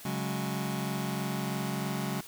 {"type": "chord", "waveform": "sawtooth", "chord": "C# suspended fourth", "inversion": "none", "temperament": "just", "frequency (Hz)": [138.59, 184.79, 207.9], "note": ["C#3", "F#3", "G#3"], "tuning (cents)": [0, -2, 2], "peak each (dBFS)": -31, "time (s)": [0.05, 2.21], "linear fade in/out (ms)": 5, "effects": ["white hiss -48 dBFS RMS until 2.27 s"]}